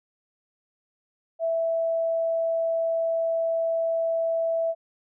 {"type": "tone", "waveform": "sine", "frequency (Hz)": 659.3, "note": "E5", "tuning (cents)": 0, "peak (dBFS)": -22, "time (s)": [1.39, 4.75], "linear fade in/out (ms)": 50, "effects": []}